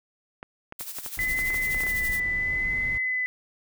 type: clicks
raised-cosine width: 0.5 ms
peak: -23 dBFS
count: 12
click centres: 0.429 / 0.724 / 0.809 / 0.986 / 1.062 / 1.39 / 1.504 / 1.544 / 1.746 / 1.806 / 1.836 / 1.867 s
type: noise with tremolo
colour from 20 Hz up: blue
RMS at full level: -34 dBFS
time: 0.79-2.2 s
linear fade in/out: 5 ms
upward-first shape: sine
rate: 12 Hz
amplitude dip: 65%
type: noise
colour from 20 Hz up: brown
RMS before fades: -37 dBFS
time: 1.17-2.98 s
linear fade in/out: 5 ms
type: tone with vibrato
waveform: sine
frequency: 2012 Hz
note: B6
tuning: 32 cents sharp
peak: -24 dBFS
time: 1.19-3.26 s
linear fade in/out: 0 ms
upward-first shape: sine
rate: 0.76 Hz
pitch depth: 17 cents each way
effects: none